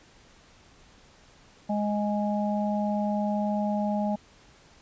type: harmonic tone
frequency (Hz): 207.6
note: G#3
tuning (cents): 0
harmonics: 1 / 3 / 4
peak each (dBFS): -26 / -31 / -32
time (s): 1.69-4.16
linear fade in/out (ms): 10
effects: pink hiss -56 dBFS RMS until 4.81 s + resampled to 16000 Hz